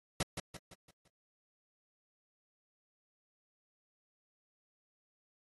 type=noise with echo; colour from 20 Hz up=pink; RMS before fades=-32 dBFS; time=0.2-0.23 s; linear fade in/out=5 ms; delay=170 ms; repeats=5; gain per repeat=-7 dB; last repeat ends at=1.08 s; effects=AAC 32 kbps